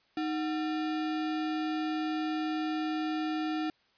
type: tone with sample-and-hold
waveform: sine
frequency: 311.1 Hz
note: D#4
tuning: in tune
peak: -29 dBFS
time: 0.17-3.7 s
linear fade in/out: 2 ms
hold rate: 1050 Hz
effects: white hiss -68 dBFS RMS until 3.97 s + resampled to 11025 Hz